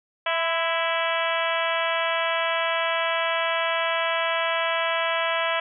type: harmonic tone with a mistuned harmonic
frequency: 330 Hz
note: E4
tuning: 2 cents sharp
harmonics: 2 / 3 / 4 / 5 / 6 / 7 / 8 / 9 / 10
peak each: -27 / -29 / -30 / -31 / -32 / -32 / -33 / -34 / -34 dBFS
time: 0.26-5.6 s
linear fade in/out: 5 ms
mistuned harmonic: 3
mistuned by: +28 cents
effects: none